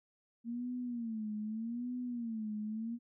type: tone with vibrato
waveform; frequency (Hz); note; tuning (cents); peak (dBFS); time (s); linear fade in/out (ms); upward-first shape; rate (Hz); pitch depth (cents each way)
sine; 229.5; A#3; -27; -36; 0.44-2.99; 50; sine; 0.82; 140
effects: none